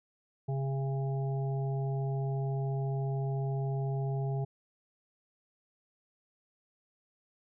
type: harmonic tone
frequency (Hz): 135.7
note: C#3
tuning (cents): -36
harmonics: 1 / 3 / 5 / 6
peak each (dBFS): -30 / -40 / -44 / -46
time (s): 0.48-4.45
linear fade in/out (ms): 10
effects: none